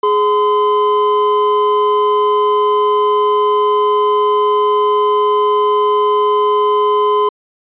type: tone pair together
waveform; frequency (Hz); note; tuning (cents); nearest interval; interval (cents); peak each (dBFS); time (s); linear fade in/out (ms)
triangle; 418.1 / 1023; G#4 / C6; +12 / -39; octave + minor third; 1549; -11; 0.03-7.29; 5
effects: resampled to 8000 Hz